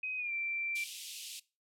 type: tone with pitch glide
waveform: sine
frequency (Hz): 2519 to 2350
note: D#7 to D7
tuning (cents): +21 to +1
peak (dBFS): -34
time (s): 0.03-0.84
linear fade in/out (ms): 5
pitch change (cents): -120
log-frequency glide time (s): 0.17-0.32
type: high-pass noise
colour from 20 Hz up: pink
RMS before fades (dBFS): -44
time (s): 0.75-1.4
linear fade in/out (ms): 10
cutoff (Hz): 2600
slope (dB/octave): 48
effects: noise-tail reverb RT60 0.3 s tail -21 dB re dry + low-pass 12000 Hz 12 dB/octave